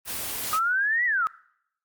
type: noise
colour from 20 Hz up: white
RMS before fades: -31 dBFS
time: 0.05-0.6 s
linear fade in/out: 50 ms
type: exponential two-way sweep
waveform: sine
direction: up then down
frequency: 1246 to 1994 to 1246 Hz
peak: -21 dBFS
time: 0.53-1.27 s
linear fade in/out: 0 ms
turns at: 1.05 s
effects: noise-tail reverb RT60 0.7 s tail -22 dB re dry + Opus 24 kbps